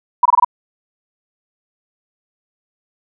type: tone bursts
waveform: sine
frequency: 978 Hz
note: B5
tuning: 17 cents flat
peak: -6 dBFS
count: 5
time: 0.23-0.447 s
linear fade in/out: 5 ms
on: 25 ms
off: 23 ms
effects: none